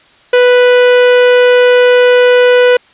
45% pulse tone, 493.9 Hz, B4, in tune, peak -4 dBFS, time 0.33-2.77 s, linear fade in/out 5 ms, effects white hiss -45 dBFS RMS until 2.93 s + resampled to 8000 Hz

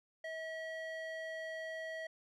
square tone with band-pass filter, 643 Hz, E5, 43 cents flat, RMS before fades -43 dBFS, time 0.24-2.07 s, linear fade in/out 5 ms, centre 1400 Hz, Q 3.1, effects none

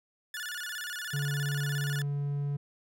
sawtooth tone with vibrato, 1588 Hz, G6, 22 cents sharp, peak -32 dBFS, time 0.34-2.02 s, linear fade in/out 2 ms, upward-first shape square, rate 17 Hz, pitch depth 160 cents each way
triangle tone, 142.9 Hz, D3, 47 cents flat, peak -27 dBFS, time 1.13-2.57 s, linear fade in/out 10 ms
effects none

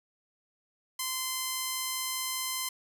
5% pulse tone, 1035 Hz, C6, 19 cents flat, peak -19 dBFS, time 0.99-2.69 s, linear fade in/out 5 ms, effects none

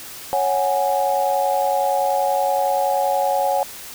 sine chord, C# suspended fourth, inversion none, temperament equal, 554.4 / 740 / 830.6 Hz, C#5 / F#5 / G#5, 0 / 0 / 0 cents, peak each -21 dBFS, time 0.33-3.63 s, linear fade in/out 0 ms, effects white hiss -36 dBFS RMS until 3.94 s

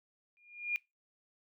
sine tone with exponential growth, 2420 Hz, D#7, 49 cents flat, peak -27 dBFS, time 0.37-0.76 s, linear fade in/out 0 ms, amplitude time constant 84 ms, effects noise-tail reverb RT60 0.2 s tail -22 dB re dry

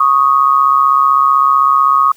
sine tone pair together, 1108.7 / 1244.5 Hz, C#6 / D#6, 0 / 0 cents, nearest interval major second, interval 200 cents, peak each -10 dBFS, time 0-2.12 s, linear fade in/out 5 ms, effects white hiss -47 dBFS RMS until 2.16 s

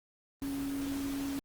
sine tone in noise, 277.2 Hz, C#4, in tune, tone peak -33 dBFS, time 0.42-1.39 s, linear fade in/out 0 ms, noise pink, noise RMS -44 dBFS, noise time 0.42-1.39 s, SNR +8 dB, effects Opus 24 kbps

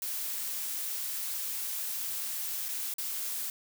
blue noise with dropouts, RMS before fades -35 dBFS, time 0.02-3.5 s, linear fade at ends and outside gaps 1 ms, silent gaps 2.684-2.688 / 2.939-2.983 s, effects none

